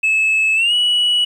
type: tone with pitch glide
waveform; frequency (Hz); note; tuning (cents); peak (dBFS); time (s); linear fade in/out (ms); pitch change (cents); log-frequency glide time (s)
sine; 2600 to 2935; E7 to F#7; -24 to -15; -10; 0.03-1.25; 10; +209; 0.55-0.74
effects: tanh soft clip ceiling -11 dBFS + 8-bit